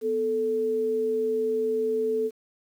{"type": "tone pair together", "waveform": "sine", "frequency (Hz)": [246.9, 440], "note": ["B3", "A4"], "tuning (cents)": [0, 0], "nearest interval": "minor seventh", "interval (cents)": 1000, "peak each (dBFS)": [-34, -23], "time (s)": [0.01, 2.31], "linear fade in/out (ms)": 50, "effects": ["9-bit"]}